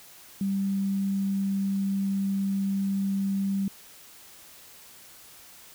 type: tone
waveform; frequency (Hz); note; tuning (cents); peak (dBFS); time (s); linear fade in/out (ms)
sine; 196; G3; 0; -24; 0.41-3.68; 2
effects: white hiss -50 dBFS RMS until 5.74 s